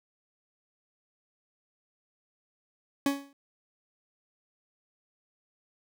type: tone with exponential decay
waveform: 40% pulse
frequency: 279.1 Hz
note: C#4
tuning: 12 cents sharp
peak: -20 dBFS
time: 3.06-3.33 s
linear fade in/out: 2 ms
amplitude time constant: 57 ms
effects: none